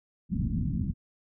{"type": "low-pass noise", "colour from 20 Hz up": "white", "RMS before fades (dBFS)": -29, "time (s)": [0.29, 0.94], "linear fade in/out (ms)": 50, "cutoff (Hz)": 240, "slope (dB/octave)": 48, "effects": []}